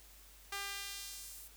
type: tone with high-pass filter sweep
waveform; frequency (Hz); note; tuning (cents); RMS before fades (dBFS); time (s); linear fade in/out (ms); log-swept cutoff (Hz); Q
sawtooth; 398.5; G4; +28; -45; 0.52-1.48; 5; 1200 to 12000; 0.79
effects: added 50 Hz sine -60 dBFS peak until 1.56 s + white hiss -60 dBFS RMS until 1.56 s